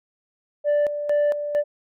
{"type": "tone with tremolo", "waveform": "sine", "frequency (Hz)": 587, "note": "D5", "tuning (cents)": -1, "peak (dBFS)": -14, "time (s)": [0.64, 1.64], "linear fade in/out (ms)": 50, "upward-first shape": "square", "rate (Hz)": 2.2, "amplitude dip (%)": 70, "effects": ["tanh soft clip ceiling -16 dBFS"]}